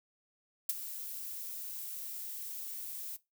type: noise with ADSR envelope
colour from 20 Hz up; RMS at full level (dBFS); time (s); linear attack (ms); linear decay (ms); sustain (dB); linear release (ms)
violet; -29; 0.69-3.17; 5; 24; -13; 15
effects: noise-tail reverb RT60 0.2 s tail -18 dB re dry